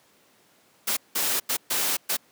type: noise bursts at uneven times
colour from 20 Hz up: white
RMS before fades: -25 dBFS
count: 5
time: 0.87-0.97 / 1.15-1.4 / 1.49-1.57 / 1.7-1.97 / 2.09-2.17 s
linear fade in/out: 10 ms
effects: pink hiss -60 dBFS RMS until 2.31 s + high-pass 200 Hz 12 dB/octave